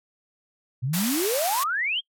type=exponential sweep; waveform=sine; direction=up; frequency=117.7 to 3322 Hz; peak=-23 dBFS; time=0.82-2.01 s; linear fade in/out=20 ms
type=band-pass noise; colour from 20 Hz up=white; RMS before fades=-29 dBFS; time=0.93-1.64 s; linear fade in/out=10 ms; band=590 to 16000 Hz; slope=48 dB/octave
effects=noise-tail reverb RT60 0.1 s tail -25 dB re dry